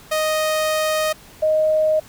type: tone pair in turn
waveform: sawtooth / sine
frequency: 622.3 / 622.3 Hz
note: D#5 / D#5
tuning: 0 / 0 cents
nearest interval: unison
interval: 0 cents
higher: neither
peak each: -14 dBFS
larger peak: neither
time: 0.11-1.13 / 1.42-2 s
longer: first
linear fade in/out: 10 ms
effects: pink hiss -45 dBFS RMS until 2.08 s